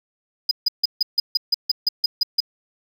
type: tone bursts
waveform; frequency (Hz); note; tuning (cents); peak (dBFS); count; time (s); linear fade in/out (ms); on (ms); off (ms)
triangle; 4967; D#8; -4; -13; 12; 0.49-2.404; 5; 22; 150
effects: none